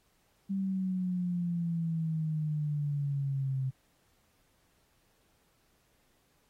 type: exponential sweep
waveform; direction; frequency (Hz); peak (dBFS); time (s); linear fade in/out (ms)
sine; down; 196 to 130.81; -29; 0.49-3.71; 20
effects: pink hiss -71 dBFS RMS until 6.49 s + AAC 48 kbps